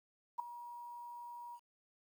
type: tone with ADSR envelope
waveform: sine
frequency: 956 Hz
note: A#5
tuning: 43 cents sharp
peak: -31 dBFS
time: 0.38-1.6 s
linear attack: 17 ms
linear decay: 4 ms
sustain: -15 dB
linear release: 60 ms
effects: 11-bit